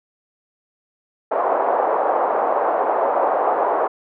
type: band-pass noise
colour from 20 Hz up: pink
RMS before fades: -19 dBFS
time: 1.31-3.88 s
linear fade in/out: 10 ms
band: 510 to 1000 Hz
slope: 24 dB/octave
effects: none